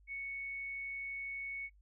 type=tone; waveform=sine; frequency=2217 Hz; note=C#7; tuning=in tune; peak=-39 dBFS; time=0.07-1.7 s; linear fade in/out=50 ms; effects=noise-tail reverb RT60 0.1 s tail -26 dB re dry + added 50 Hz sine -61 dBFS peak until 1.81 s